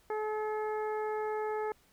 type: harmonic tone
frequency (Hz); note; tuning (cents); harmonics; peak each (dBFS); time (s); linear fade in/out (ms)
428.8; A4; -45; 1 / 2 / 3 / 4 / 5; -33 / -37 / -44 / -47 / -51; 0.1-1.72; 2
effects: pink hiss -66 dBFS RMS until 1.92 s